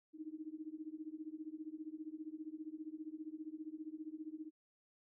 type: tone with tremolo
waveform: sine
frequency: 312 Hz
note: D#4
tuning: 5 cents sharp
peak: -40 dBFS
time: 0.13-4.51 s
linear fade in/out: 50 ms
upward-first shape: triangle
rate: 15 Hz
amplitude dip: 100%
effects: none